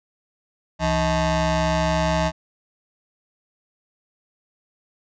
25% pulse ring-modulated tone, 234.2 Hz, A#3, 8 cents sharp, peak -12 dBFS, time 0.79-2.32 s, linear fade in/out 50 ms, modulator 401 Hz, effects resampled to 16000 Hz

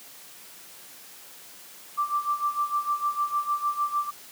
sine tone with tremolo, 1174.7 Hz, D6, in tune, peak -21 dBFS, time 1.97-4.11 s, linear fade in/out 20 ms, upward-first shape sine, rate 6.6 Hz, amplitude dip 80%, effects white hiss -47 dBFS RMS until 4.31 s + high-pass 150 Hz 12 dB/octave

